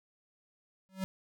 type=tone with exponential growth; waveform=square; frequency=190 Hz; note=F#3; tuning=46 cents sharp; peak=-29 dBFS; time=0.89-1.04 s; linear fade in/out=0 ms; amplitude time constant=32 ms; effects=none